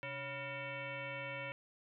sine tone with frequency modulation, 1400 Hz, F6, 4 cents sharp, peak -40 dBFS, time 0.03-1.52 s, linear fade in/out 0 ms, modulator 423 Hz, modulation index 3.1, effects none

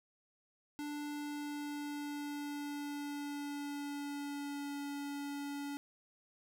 square tone with pitch glide, 293.7 to 284.8 Hz, D4 to C#4, 0 to +47 cents, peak -40 dBFS, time 0.79-5.77 s, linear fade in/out 0 ms, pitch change -53 cents, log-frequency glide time 1.07-4.78 s, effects none

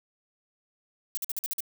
violet noise bursts, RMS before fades -31 dBFS, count 7, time 1.15-1.605 s, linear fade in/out 0 ms, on 23 ms, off 49 ms, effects none

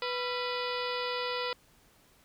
harmonic tone with a mistuned harmonic, 493.9 Hz, B4, in tune, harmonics 1 / 2 / 3 / 4 / 5 / 6 / 7 / 8 / 9 / 10, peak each -35 / -38 / -40 / -41 / -42 / -43 / -43 / -44 / -45 / -45 dBFS, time 0.02-1.53 s, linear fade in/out 2 ms, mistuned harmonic 3, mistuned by -140 cents, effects pink hiss -63 dBFS RMS until 2.24 s

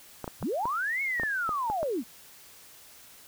clicks, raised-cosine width 1 ms, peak -20 dBFS, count 9, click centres 0.243 / 0.278 / 0.427 / 0.655 / 1.198 / 1.234 / 1.492 / 1.7 / 1.83 s
sine linear two-way sweep, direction up then down, 54.4 to 2217 to 194.3 Hz, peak -27 dBFS, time 0.4-2.04 s, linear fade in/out 50 ms, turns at 1.02 s
effects white hiss -52 dBFS RMS until 3.27 s

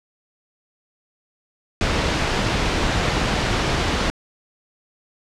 pink low-pass noise, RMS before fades -21 dBFS, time 1.81-4.1 s, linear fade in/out 0 ms, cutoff 4700 Hz, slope 12 dB/octave, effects low-pass 9000 Hz 12 dB/octave

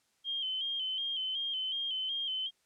sine tone with vibrato, 3136 Hz, G7, in tune, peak -32 dBFS, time 0.24-2.51 s, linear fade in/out 50 ms, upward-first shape square, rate 2.7 Hz, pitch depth 45 cents each way, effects white hiss -73 dBFS RMS until 2.65 s + low-pass 9000 Hz 12 dB/octave

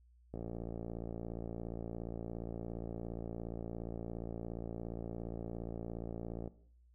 click train, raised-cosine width 2 ms, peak -29 dBFS, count 352, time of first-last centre 0.34-6.476 s, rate 57.2 Hz, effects noise-tail reverb RT60 0.6 s tail -17 dB re dry + added 60 Hz sine -62 dBFS peak until 6.94 s

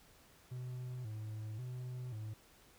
triangle tone with vibrato, 116.54 Hz, A#2, in tune, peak -39 dBFS, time 0.51-2.34 s, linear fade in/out 10 ms, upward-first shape square, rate 0.93 Hz, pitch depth 130 cents each way, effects pink hiss -64 dBFS RMS until 2.78 s

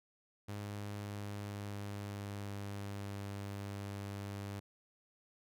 sawtooth tone with pitch glide, 102.6 to 100.08 Hz, G#2 to G2, -21 to +36 cents, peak -37 dBFS, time 0.48-4.6 s, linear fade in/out 10 ms, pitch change -43 cents, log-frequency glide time 0.88-3.29 s, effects none

